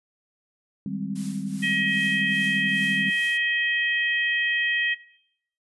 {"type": "chord", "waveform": "sine", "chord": "Ab major seventh", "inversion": "second", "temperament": "equal", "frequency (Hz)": [155.56, 196, 207.7, 261.6], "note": ["Eb3", "G3", "Ab3", "C4"], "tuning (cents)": [0, 0, 0, 0], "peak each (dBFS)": [-36, -30, -35, -34], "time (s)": [0.86, 3.1], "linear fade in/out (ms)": 2}
{"type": "noise with tremolo", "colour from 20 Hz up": "blue", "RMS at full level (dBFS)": -38, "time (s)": [1.15, 3.38], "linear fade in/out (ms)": 10, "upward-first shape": "triangle", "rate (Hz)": 2.5, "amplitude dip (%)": 80}
{"type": "harmonic tone", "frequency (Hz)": 634, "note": "D#5", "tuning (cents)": 32, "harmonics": [3, 4, 5], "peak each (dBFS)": [-24, -28, -29], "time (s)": [1.62, 4.95], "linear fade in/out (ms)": 20}
{"effects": ["noise-tail reverb RT60 0.7 s tail -18 dB re dry", "resampled to 24000 Hz"]}